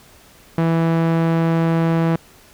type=tone with low-pass filter; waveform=sawtooth; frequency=164.81 Hz; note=E3; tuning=in tune; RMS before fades=-17 dBFS; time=0.58-2.16 s; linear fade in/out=2 ms; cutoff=1900 Hz; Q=0.55; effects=pink hiss -48 dBFS RMS until 2.53 s